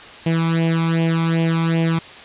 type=tone with flanger; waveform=sawtooth; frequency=164.7 Hz; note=E3; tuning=1 cent flat; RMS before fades=-18 dBFS; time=0.26-1.99 s; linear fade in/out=5 ms; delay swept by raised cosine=0.36 to 0.88 ms; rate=2.6 Hz; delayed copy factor=+0.85; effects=white hiss -38 dBFS RMS until 2.24 s + resampled to 8000 Hz